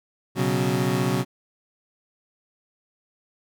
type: chord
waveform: 25% pulse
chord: B suspended second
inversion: none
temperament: equal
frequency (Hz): 123.47 / 138.59 / 185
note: B2 / C#3 / F#3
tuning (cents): 0 / 0 / 0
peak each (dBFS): -22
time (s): 0.35-1.25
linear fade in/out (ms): 50
effects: none